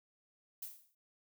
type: noise with exponential decay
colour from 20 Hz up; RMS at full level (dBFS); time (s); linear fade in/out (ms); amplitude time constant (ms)
violet; -41; 0.62-0.95; 5; 70
effects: none